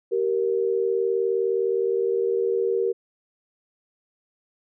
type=tone pair together; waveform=sine; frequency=386.7 / 466.2 Hz; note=G4 / A#4; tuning=-24 / 0 cents; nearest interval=minor third; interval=324 cents; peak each=-23 dBFS; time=0.11-2.93 s; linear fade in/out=20 ms; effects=none